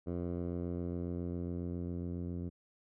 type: tone with low-pass filter sweep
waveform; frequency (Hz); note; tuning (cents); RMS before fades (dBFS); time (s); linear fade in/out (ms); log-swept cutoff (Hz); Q
10% pulse; 87.31; F2; 0; -38; 0.06-2.5; 20; 540 to 250; 0.73
effects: none